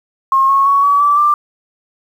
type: tone with pitch steps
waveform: sine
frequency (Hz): 1075 / 1095.7 / 1116.8 / 1138.3 / 1160.2 / 1182.5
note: C6 / C#6 / C#6 / C#6 / D6 / D6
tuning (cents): +47 / -20 / +13 / +46 / -21 / +12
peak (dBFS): -8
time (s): 0.32-1.34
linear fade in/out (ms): 2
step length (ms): 170
effects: 7-bit